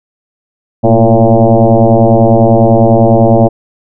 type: tone with frequency modulation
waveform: sine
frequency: 223 Hz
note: A3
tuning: 23 cents sharp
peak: -3 dBFS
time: 0.83-3.49 s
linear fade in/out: 20 ms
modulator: 114 Hz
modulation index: 4.5
effects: none